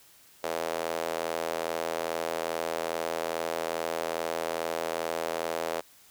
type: tone with high-pass filter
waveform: square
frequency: 41.2 Hz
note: E1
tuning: in tune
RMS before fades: -32 dBFS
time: 0.43-5.81 s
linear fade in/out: 10 ms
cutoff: 540 Hz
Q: 2.3
effects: white hiss -57 dBFS RMS until 6.1 s